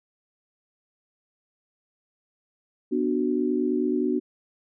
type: chord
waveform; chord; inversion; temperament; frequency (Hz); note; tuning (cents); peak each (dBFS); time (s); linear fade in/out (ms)
sine; B minor; none; just; 246.9 / 296.3 / 370.4; B3 / D4 / F#4; 0 / +15 / +2; -26; 2.91-4.2; 20
effects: none